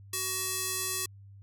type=tone with band-pass filter; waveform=square; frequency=374.8 Hz; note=F#4; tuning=22 cents sharp; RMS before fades=-33 dBFS; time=0.13-1.06 s; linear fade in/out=5 ms; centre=10000 Hz; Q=0.93; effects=added 99 Hz sine -48 dBFS peak until 1.42 s